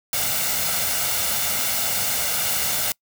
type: noise with comb filter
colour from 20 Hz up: white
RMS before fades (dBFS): -23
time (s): 0.13-2.92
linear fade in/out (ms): 2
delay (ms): 1.4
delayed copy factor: +0.55
effects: noise-tail reverb RT60 0.1 s tail -25 dB re dry + high-pass 60 Hz 12 dB/octave